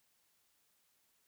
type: silence
effects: white hiss -75 dBFS RMS until 1.27 s